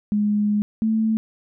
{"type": "tone pair in turn", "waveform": "sine", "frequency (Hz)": [208.2, 220.6], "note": ["G#3", "A3"], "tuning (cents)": [5, 5], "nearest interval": "minor second", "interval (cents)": 100, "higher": "second", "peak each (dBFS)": -17, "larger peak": "neither", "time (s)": [[0.12, 0.62], [0.82, 1.17]], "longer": "first", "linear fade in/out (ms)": 0, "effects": []}